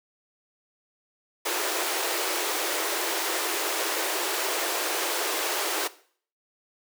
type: high-pass noise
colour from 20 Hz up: pink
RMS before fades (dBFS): -28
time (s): 1.45-5.88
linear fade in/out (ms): 10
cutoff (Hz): 320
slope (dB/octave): 96
effects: noise-tail reverb RT60 0.5 s tail -17 dB re dry